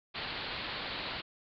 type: low-pass noise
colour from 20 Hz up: white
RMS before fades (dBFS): -39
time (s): 0.14-1.22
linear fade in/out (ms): 20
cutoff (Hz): 4500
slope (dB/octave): 96
effects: none